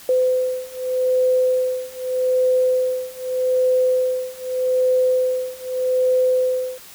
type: beating tone pair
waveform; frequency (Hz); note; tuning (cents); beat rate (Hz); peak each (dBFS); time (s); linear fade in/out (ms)
sine; 509 / 509.82; C5 / C5; -48 / -45; 0.82; -20 / -19; 0.09-6.78; 2
effects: white hiss -42 dBFS RMS until 6.94 s